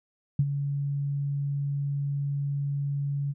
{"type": "tone with ADSR envelope", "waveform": "sine", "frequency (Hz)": 141.5, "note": "C#3", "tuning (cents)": 36, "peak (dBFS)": -17, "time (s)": [0.39, 3.34], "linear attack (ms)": 4, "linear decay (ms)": 51, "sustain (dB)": -9, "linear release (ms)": 35, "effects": []}